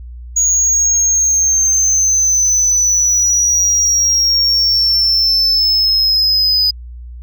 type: exponential sweep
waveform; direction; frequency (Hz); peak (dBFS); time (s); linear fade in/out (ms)
sine; down; 6710 to 4978; -7; 0.36-6.71; 10
effects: tanh soft clip ceiling -9 dBFS + added 60 Hz sine -28 dBFS peak until 7.22 s